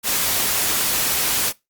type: noise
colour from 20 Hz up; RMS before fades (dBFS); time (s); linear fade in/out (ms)
white; -20; 0.03-1.53; 50
effects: noise-tail reverb RT60 0.2 s tail -21 dB re dry + Opus 48 kbps